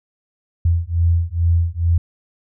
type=beating tone pair; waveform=sine; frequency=83.6 / 85.9 Hz; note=E2 / F2; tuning=+25 / -28 cents; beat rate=2.3 Hz; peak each=-17 dBFS; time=0.65-1.98 s; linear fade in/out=5 ms; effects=none